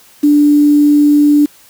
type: tone with quantisation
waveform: sine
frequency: 293.4 Hz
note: D4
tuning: 2 cents flat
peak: -5 dBFS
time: 0.23-1.46 s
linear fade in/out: 10 ms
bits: 5
effects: white hiss -44 dBFS RMS until 1.69 s